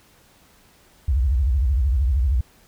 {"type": "tone with vibrato", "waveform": "sine", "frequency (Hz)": 65.4, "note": "C2", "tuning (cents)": 0, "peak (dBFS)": -16, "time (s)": [1.08, 2.41], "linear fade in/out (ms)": 5, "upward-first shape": "sine", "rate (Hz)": 13, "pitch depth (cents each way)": 270, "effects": ["pink hiss -55 dBFS RMS until 2.67 s"]}